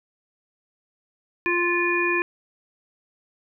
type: harmonic tone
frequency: 349.2 Hz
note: F4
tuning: in tune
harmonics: 1 / 3 / 5 / 7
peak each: -24 / -28 / -26 / -24 dBFS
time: 1.46-2.22 s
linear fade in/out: 0 ms
effects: none